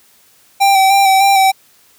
square tone with vibrato, 780 Hz, G5, 9 cents flat, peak -8 dBFS, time 0.6-1.52 s, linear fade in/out 20 ms, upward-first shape square, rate 3.3 Hz, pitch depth 23 cents each way, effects white hiss -50 dBFS RMS until 1.98 s + high-pass 60 Hz 12 dB/octave

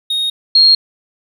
triangle / sine tone pair in turn, 3729 / 4252 Hz, A#7 / C8, 0 / +27 cents, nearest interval major second, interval 227 cents, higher second, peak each -13 / -5 dBFS, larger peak second, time 0.1-0.3 / 0.55-0.75 s, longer neither, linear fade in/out 5 ms, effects none

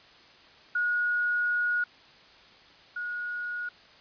sine tone pair in turn, 1448 / 1448 Hz, F#6 / F#6, -38 / -38 cents, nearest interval unison, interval 0 cents, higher neither, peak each -24 / -31 dBFS, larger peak first, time 0.75-1.84 / 2.96-3.69 s, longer first, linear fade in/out 5 ms, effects white hiss -54 dBFS RMS until 4 s + resampled to 11025 Hz

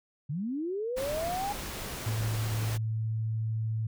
sine linear sweep, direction up, 130.81 to 830.6 Hz, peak -30 dBFS, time 0.29-1.53 s, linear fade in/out 10 ms
pink noise, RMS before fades -38 dBFS, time 0.96-2.78 s, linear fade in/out 20 ms
sine tone with pitch glide, 110 to 110.83 Hz, A2 to A2, 0 to +13 cents, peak -28 dBFS, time 2.06-3.87 s, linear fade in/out 5 ms, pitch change +13 cents, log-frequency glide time 2.51-3.13 s
effects none

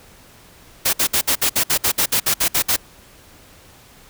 white noise bursts, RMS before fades -17 dBFS, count 14, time 0.85-2.765 s, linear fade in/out 10 ms, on 82 ms, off 59 ms, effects pink hiss -47 dBFS RMS until 4.09 s

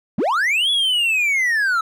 triangle linear two-way sweep, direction up then down, 151.7 to 3425 to 1294 Hz, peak -14 dBFS, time 0.18-1.81 s, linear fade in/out 5 ms, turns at 0.7 s, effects none

